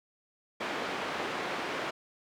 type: band-pass noise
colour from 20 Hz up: pink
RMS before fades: -35 dBFS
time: 0.6-1.91 s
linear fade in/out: 10 ms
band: 340 to 2700 Hz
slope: 12 dB/octave
effects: none